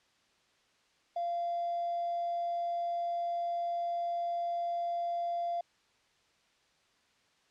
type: tone with hard clipping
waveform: triangle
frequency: 690 Hz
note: F5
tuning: 21 cents flat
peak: -31 dBFS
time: 1.16-5.61 s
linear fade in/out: 5 ms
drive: 3 dB
effects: white hiss -69 dBFS RMS until 7.5 s + low-pass 5000 Hz 12 dB/octave